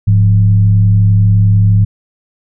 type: tone with frequency modulation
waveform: sine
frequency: 103.83 Hz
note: G#2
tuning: in tune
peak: -5 dBFS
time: 0.07-1.85 s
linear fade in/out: 10 ms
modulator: 71.5 Hz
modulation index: 0.48
effects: none